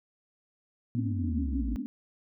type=band-pass noise; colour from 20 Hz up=white; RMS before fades=-34 dBFS; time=0.95-1.86 s; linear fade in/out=0 ms; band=220 to 280 Hz; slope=96 dB/octave
type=exponential sweep; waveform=sine; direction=down; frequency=119.6 to 52.9 Hz; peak=-29 dBFS; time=0.95-1.76 s; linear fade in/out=0 ms
effects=none